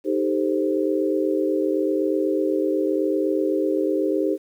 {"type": "chord", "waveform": "sine", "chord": "A half-diminished seventh", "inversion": "second", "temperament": "equal", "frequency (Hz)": [311.1, 392, 440, 523.3], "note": ["Eb4", "G4", "A4", "C5"], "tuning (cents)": [0, 0, 0, 0], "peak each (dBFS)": [-23, -23, -29, -26], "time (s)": [0.04, 4.38], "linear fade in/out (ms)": 50, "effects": ["9-bit"]}